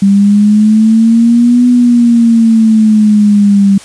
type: exponential two-way sweep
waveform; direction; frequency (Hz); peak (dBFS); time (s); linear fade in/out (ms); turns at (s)
sine; up then down; 196 to 246.9 to 196; -3; 0.02-3.78; 5; 1.67
effects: white hiss -33 dBFS RMS until 3.84 s + resampled to 22050 Hz